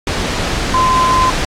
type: tone in noise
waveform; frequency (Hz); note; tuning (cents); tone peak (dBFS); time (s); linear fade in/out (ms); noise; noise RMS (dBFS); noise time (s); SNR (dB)
sine; 1030; C6; -28; -10; 0.74-1.3; 2; pink; -17; 0.07-1.45; +4
effects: low-pass 6000 Hz 12 dB/octave + AAC 64 kbps